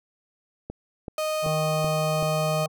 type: click train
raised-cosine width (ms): 2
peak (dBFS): -20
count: 5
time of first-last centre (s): 0.7-2.227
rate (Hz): 2.62
type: tone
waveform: 35% pulse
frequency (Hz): 620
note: D#5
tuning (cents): -6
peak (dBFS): -23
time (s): 1.18-2.66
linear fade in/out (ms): 2
type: harmonic tone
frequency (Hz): 156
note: D#3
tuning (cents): +5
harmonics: 1 / 3 / 5 / 7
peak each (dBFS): -26 / -35 / -34 / -38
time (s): 1.42-2.68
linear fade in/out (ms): 50
effects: none